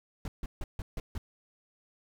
brown noise bursts, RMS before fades -35 dBFS, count 6, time 0.25-1.18 s, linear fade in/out 2 ms, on 30 ms, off 150 ms, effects none

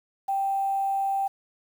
sine tone with quantisation, 784 Hz, G5, in tune, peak -23 dBFS, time 0.28-1.28 s, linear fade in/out 10 ms, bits 8, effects none

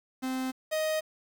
45% pulse tone pair in turn, 259.5 / 625.3 Hz, C4 / D#5, -14 / +8 cents, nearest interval octave + minor third, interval 1522 cents, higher second, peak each -30 / -27 dBFS, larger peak second, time 0.22-0.52 / 0.71-1.01 s, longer neither, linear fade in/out 20 ms, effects 9-bit

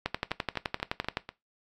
two click trains, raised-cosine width 0.3 ms, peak -12 / -22 dBFS, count 14 / 5, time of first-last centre 0.06-1.171 / 0.31-1.29 s, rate 11.7 / 4.08 Hz, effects noise-tail reverb RT60 0.2 s tail -18 dB re dry + AAC 64 kbps

